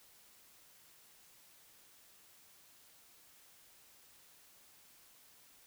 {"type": "silence", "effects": ["white hiss -63 dBFS RMS until 5.66 s"]}